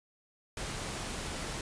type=noise; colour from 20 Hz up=pink; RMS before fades=-38 dBFS; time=0.57-1.61 s; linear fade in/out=2 ms; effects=resampled to 22050 Hz

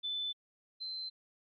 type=tone pair in turn; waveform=sine; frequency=3512 / 4091 Hz; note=A7 / C8; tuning=-4 / -40 cents; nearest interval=minor third; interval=264 cents; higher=second; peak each=-34 / -38 dBFS; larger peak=first; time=0.03-0.33 / 0.8-1.1 s; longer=neither; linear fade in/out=20 ms; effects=AAC 48 kbps

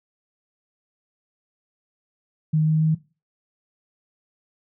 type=tone with pitch steps; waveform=sine; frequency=155.56 / 156.64 / 157.73 Hz; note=D#3 / D#3 / D#3; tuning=0 / +12 / +24 cents; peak=-16 dBFS; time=2.53-2.95 s; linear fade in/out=10 ms; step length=140 ms; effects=noise-tail reverb RT60 0.3 s tail -18 dB re dry

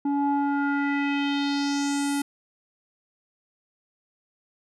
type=tone with low-pass filter sweep; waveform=square; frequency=283.1 Hz; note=C#4; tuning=37 cents sharp; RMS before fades=-25 dBFS; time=0.05-2.22 s; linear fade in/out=5 ms; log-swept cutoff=630 to 11000 Hz; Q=3; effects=none

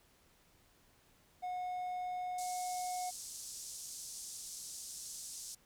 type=tone; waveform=triangle; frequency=727 Hz; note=F#5; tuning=31 cents flat; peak=-35 dBFS; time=1.42-3.11 s; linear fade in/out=20 ms
type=band-pass noise; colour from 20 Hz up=pink; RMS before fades=-47 dBFS; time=2.38-5.55 s; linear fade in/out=5 ms; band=5400 to 10000 Hz; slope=24 dB/octave
effects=pink hiss -68 dBFS RMS until 5.65 s

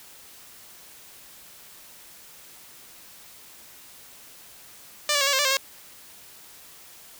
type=tone with pitch steps; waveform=5% pulse; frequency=593 / 574 / 546 / 567 / 530 / 582 / 531 / 543 Hz; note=D5 / D5 / C#5 / C#5 / C5 / D5 / C5 / C#5; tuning=+17 / -40 / -26 / +39 / +22 / -16 / +25 / -36 cents; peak=-9 dBFS; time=5.09-5.57 s; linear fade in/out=2 ms; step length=60 ms; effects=white hiss -48 dBFS RMS until 7.19 s

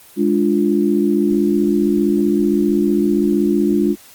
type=chord; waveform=sine; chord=D diminished; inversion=second; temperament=equal; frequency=207.7 / 293.7 / 349.2 Hz; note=Ab3 / D4 / F4; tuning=0 / 0 / 0 cents; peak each=-17 dBFS; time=0.16-3.96 s; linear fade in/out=50 ms; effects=white hiss -44 dBFS RMS until 4.14 s + Opus 24 kbps

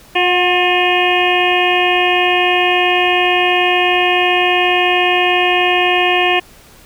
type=harmonic tone with a mistuned harmonic; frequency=357.1 Hz; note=F4; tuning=39 cents sharp; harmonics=1 / 2 / 3 / 5 / 6 / 7 / 8 / 9; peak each=-17 / -16 / -22 / -20 / -24 / -17 / -19 / -28 dBFS; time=0.15-6.4 s; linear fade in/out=10 ms; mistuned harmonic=2; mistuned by=+25 cents; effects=pink hiss -43 dBFS RMS until 6.85 s

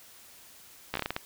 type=slowing click train; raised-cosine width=0.3 ms; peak=-14 dBFS; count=8; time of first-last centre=0.94-1.164 s; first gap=14 ms; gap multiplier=1.27; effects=white hiss -53 dBFS RMS until 1.25 s

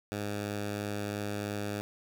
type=tone; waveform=10% pulse; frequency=103 Hz; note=G#2; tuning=14 cents flat; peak=-25 dBFS; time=0.12-1.81 s; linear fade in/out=0 ms; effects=none

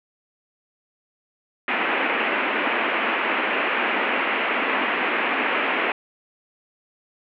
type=band-pass noise; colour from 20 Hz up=white; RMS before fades=-23 dBFS; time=1.68-5.92 s; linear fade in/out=2 ms; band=220 to 2700 Hz; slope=48 dB/octave; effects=none

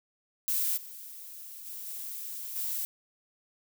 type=noise with level steps; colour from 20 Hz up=violet; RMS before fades=-29 / -45 / -41 / -39 / -33 dBFS; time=0.48-2.85 s; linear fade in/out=0 ms; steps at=0.76 / 1.65 / 1.86 / 2.55 s; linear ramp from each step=20 ms; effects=none

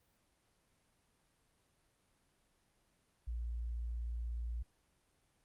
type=tone; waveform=sine; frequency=58.27 Hz; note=A#1; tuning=in tune; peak=-37 dBFS; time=3.27-4.63 s; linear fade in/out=10 ms; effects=pink hiss -75 dBFS RMS until 5.44 s + Opus 32 kbps

